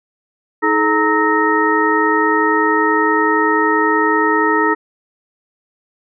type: tone cluster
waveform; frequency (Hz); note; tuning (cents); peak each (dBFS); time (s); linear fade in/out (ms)
sine; 317.8 / 428.3 / 926 / 1293 / 1861; D#4 / A4 / A#5 / E6 / A#6; +37 / -47 / -12 / -34 / -3; -18; 0.62-4.75; 20
effects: none